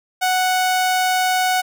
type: tone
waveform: sawtooth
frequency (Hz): 740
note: F#5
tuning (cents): 0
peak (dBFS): -12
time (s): 0.21-1.62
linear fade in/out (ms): 20
effects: none